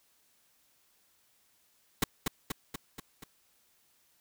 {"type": "noise with echo", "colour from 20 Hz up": "pink", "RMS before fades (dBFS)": -26, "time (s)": [2.02, 2.04], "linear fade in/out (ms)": 5, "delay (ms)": 240, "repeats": 5, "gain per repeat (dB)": -4, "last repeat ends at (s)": 3.24, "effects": ["white hiss -69 dBFS RMS until 4.2 s"]}